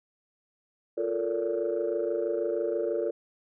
sine chord, Bb major seventh, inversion second, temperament equal with one note detuned, 349.2 / 440 / 466.2 / 574.6 Hz, F4 / A4 / Bb4 / D5, 0 / 0 / 0 / -38 cents, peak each -31 dBFS, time 0.97-3.11 s, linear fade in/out 10 ms, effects tanh soft clip ceiling -19 dBFS

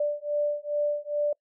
sine beating tone pair, 587.3 / 589.7 Hz, D5 / D5, 0 / +7 cents, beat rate 2.4 Hz, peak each -28 dBFS, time 0-1.33 s, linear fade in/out 5 ms, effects noise-tail reverb RT60 0.1 s tail -26 dB re dry

